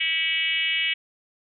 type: tone with frequency modulation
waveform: sine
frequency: 2593 Hz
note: E7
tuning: 29 cents flat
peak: -21 dBFS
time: 0-0.94 s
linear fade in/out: 10 ms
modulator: 325 Hz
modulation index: 1.8
effects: none